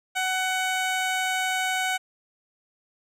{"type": "tone with low-pass filter", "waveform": "15% pulse", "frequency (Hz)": 748, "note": "F#5", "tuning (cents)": 19, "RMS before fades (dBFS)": -26, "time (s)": [0.15, 1.98], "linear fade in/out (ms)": 20, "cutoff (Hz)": 11000, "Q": 0.78, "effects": []}